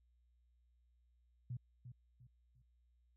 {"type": "tone with echo", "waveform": "sine", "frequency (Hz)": 122.9, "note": "B2", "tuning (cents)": -8, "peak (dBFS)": -40, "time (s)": [1.5, 1.57], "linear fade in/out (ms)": 5, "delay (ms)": 350, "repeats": 3, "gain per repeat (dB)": -9, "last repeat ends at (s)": 2.62, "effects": ["added 60 Hz sine -70 dBFS peak until 3.16 s"]}